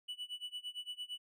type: tone with tremolo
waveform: triangle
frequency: 2960 Hz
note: F#7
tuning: in tune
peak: -37 dBFS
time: 0.08-1.18 s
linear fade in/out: 10 ms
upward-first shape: sine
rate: 8.8 Hz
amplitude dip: 95%
effects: none